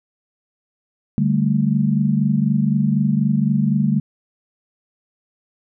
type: chord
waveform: sine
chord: D suspended fourth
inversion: none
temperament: equal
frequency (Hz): 146.83 / 196 / 220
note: D3 / G3 / A3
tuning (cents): 0 / 0 / 0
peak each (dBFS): -19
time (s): 1.18-4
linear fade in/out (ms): 0
effects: none